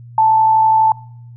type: tone with amplitude modulation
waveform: sine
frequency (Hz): 880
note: A5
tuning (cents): 0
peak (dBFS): -7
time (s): 0.18-0.92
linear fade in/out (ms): 2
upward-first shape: sine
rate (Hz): 52.1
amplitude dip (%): 30
effects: noise-tail reverb RT60 0.7 s tail -24 dB re dry + added 119 Hz sine -34 dBFS peak until 1.36 s